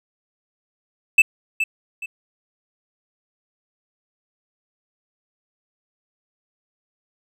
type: tone with echo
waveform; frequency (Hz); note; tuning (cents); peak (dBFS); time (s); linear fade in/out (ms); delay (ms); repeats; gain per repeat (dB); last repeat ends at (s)
triangle; 2633; E7; -3; -6; 1.18-1.22; 5; 420; 2; -10; 2.06
effects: none